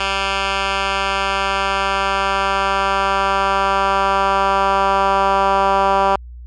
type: tone with band-pass filter sweep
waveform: 10% pulse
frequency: 195.3 Hz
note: G3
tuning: 6 cents flat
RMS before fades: -17 dBFS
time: 0-6.16 s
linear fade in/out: 2 ms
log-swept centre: 2300 to 940 Hz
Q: 1.3
effects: added 60 Hz sine -32 dBFS peak until 6.46 s + resampled to 22050 Hz